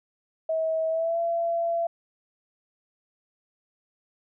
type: tone with pitch glide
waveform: sine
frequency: 643 to 676.1 Hz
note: E5 to E5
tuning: -43 to +44 cents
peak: -23 dBFS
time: 0.49-1.87 s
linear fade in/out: 5 ms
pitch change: +87 cents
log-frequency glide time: 0.89-1.19 s
effects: none